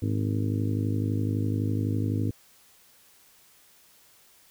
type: harmonic tone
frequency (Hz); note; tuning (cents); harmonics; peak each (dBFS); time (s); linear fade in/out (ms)
51.91; G#1; 0; 2 / 3 / 4 / 5 / 6 / 7 / 8 / 9; -26 / -37 / -37 / -31 / -34 / -43 / -43 / -42; 0.02-2.31; 5
effects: white hiss -58 dBFS RMS until 4.5 s